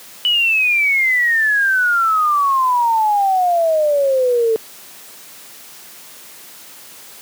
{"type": "exponential sweep", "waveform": "sine", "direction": "down", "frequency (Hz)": [2978, 440], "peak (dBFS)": -12, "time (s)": [0.25, 4.56], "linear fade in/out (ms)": 0, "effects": ["white hiss -39 dBFS RMS until 7.21 s", "high-pass 150 Hz 12 dB/octave"]}